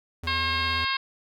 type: tone with vibrato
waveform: square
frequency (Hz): 82.41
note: E2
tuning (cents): 0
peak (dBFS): -33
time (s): 0.23-0.85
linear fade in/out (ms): 5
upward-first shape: square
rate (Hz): 17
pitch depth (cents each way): 48
type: harmonic tone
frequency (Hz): 537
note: C5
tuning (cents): +45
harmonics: 2 / 3 / 4 / 5 / 6 / 7 / 8 / 9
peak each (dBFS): -29 / -31 / -32 / -33 / -34 / -34 / -35 / -36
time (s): 0.27-0.97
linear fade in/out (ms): 5
effects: none